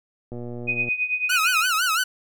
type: click train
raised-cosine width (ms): 2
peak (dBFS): -22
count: 69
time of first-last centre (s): 0.32-0.887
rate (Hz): 120
type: tone with tremolo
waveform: sine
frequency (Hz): 2494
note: D#7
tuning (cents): +3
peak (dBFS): -18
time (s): 0.67-1.67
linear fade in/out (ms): 20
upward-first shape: triangle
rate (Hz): 9.1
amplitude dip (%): 85
type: tone with vibrato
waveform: sawtooth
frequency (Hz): 1385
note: F6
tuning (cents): -15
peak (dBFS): -16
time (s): 1.29-2.04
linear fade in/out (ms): 10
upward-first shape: sine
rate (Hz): 5.9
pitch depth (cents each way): 160
effects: none